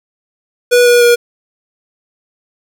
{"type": "tone with pitch steps", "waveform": "square", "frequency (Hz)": [487.9, 482.9, 477.9], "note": ["B4", "B4", "A#4"], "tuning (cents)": [-21, -39, 43], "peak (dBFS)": -6, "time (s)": [0.71, 1.16], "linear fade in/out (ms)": 20, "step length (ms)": 150, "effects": ["8-bit"]}